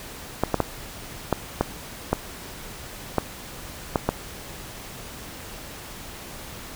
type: clicks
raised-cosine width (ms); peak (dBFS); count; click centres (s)
1; -5; 9; 0.436 / 0.543 / 0.603 / 1.327 / 1.61 / 2.13 / 3.183 / 3.958 / 4.09
effects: pink hiss -39 dBFS RMS until 6.75 s